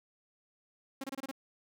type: tone bursts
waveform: sawtooth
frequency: 270 Hz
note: C#4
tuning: 45 cents flat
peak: -33 dBFS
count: 6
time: 1.01-1.314 s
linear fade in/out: 5 ms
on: 29 ms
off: 26 ms
effects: none